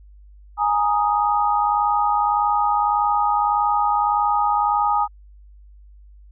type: chord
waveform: sine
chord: Ab suspended second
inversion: none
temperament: equal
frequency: 830.6 / 932.3 / 1244.5 Hz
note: Ab5 / Bb5 / Eb6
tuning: 0 / 0 / 0 cents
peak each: -19 / -23 / -21 dBFS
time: 0.57-5.08 s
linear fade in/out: 50 ms
effects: added 50 Hz sine -43 dBFS peak until 6.31 s